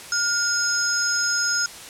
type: tone cluster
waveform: sine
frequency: 1422 / 5120 / 6600 Hz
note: F6 / D#8 / G#8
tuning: +31 / +49 / -12 cents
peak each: -24 dBFS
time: 0.12-1.66 s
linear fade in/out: 2 ms
effects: white hiss -39 dBFS RMS until 1.89 s + low-pass 10000 Hz 12 dB/octave